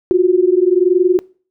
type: tone pair together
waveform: sine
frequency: 352.6 / 373.6 Hz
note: F4 / F#4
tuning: +17 / +17 cents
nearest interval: minor second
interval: 100 cents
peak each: -12 dBFS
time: 0.11-1.19 s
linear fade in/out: 0 ms
effects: noise-tail reverb RT60 0.4 s tail -23 dB re dry